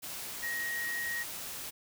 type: tone in noise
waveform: sine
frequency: 1886 Hz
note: A#6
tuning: 20 cents sharp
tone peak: -33 dBFS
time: 0.42-1.24 s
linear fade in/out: 20 ms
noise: white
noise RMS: -41 dBFS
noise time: 0.02-1.71 s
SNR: +5 dB
effects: none